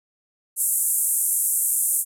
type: band-pass noise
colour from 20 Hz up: pink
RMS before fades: -22 dBFS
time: 0.56-2.05 s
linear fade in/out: 50 ms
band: 8100 to 13000 Hz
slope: 48 dB/octave
effects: none